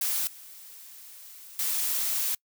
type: noise with level steps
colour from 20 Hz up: blue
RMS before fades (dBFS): -28 / -47 / -28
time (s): 0.01-2.35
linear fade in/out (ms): 5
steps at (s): 0.27 / 1.59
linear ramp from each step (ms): 2
effects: noise-tail reverb RT60 0.1 s tail -26 dB re dry